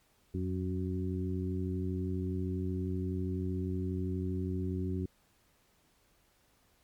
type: harmonic tone with a mistuned harmonic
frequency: 92.5 Hz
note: F#2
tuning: in tune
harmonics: 1 / 2 / 3 / 4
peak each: -34 / -37 / -39 / -40 dBFS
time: 0.34-5.06 s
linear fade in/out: 5 ms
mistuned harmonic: 1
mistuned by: -74 cents
effects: pink hiss -69 dBFS RMS until 6.83 s + MP3 96 kbps